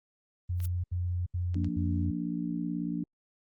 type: tone bursts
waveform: sine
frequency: 88.7 Hz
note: F2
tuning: 27 cents sharp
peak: -28 dBFS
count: 4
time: 0.49-2.112 s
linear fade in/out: 10 ms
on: 350 ms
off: 74 ms
type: noise with exponential growth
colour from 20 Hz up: blue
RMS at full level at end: -38 dBFS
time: 0.55-0.66 s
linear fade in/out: 5 ms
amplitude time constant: 22 ms
type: clicks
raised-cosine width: 0.2 ms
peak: -31 dBFS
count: 3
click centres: 0.603 / 1.544 / 1.645 s
type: chord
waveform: sine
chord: Bb major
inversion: second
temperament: just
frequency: 174.81 / 233.1 / 291.4 Hz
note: F3 / Bb3 / D4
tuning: +2 / 0 / -13 cents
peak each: -34 / -36 / -34 dBFS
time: 1.55-3.04 s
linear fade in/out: 5 ms
effects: Opus 32 kbps